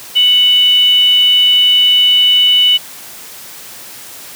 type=tone with frequency modulation; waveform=sine; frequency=2969 Hz; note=F#7; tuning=5 cents sharp; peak=-6 dBFS; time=0.15-2.78 s; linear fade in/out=20 ms; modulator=754 Hz; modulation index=0.23; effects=white hiss -32 dBFS RMS until 4.35 s + high-pass 100 Hz 12 dB/octave